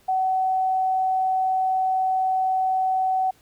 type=tone; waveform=sine; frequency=754 Hz; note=F#5; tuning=32 cents sharp; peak=-19 dBFS; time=0.08-3.31 s; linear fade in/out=10 ms; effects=pink hiss -58 dBFS RMS until 3.41 s